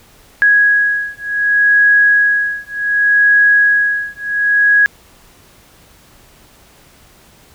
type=beating tone pair; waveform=sine; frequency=1661.2 / 1661.87 Hz; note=G#6 / G#6; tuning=0 / +1 cents; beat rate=0.67 Hz; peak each=-12 dBFS; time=0.42-4.86 s; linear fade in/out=0 ms; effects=pink hiss -46 dBFS RMS until 7.54 s